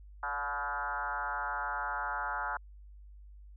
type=tone with frequency modulation; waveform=sine; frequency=1143 Hz; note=D6; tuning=47 cents flat; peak=-32 dBFS; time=0.23-2.57 s; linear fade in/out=2 ms; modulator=140 Hz; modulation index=2.9; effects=added 50 Hz sine -49 dBFS peak until 3.56 s